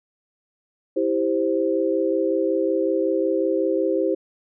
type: chord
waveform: sine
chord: C major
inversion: first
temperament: just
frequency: 327 / 392.4 / 523.3 Hz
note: E4 / G4 / C5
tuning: -14 / +2 / 0 cents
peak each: -23 dBFS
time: 0.96-4.15 s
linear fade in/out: 10 ms
effects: none